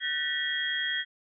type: tone cluster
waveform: sine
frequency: 1513 / 1782 / 1932 / 3270 Hz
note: F#6 / A6 / B6 / G#7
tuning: +38 / +22 / -39 / -28 cents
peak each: -37 / -34 / -32 / -31 dBFS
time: 0-1.05 s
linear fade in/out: 50 ms
effects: none